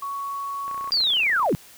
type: tone with pitch glide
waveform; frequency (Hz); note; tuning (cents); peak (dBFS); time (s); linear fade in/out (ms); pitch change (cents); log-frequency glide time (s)
sine; 1115 to 1106.7; C#6 to C#6; +10 to -3; -27; 0.02-0.9; 5; -13; 0.7-0.76
type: click train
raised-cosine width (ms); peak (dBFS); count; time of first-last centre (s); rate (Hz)
0.5; -26; 27; 0.68-1.527; 30.7
type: linear sweep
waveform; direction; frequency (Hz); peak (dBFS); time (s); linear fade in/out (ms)
sine; down; 4837 to 110; -18; 0.92-1.55; 0
effects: white hiss -48 dBFS RMS until 1.77 s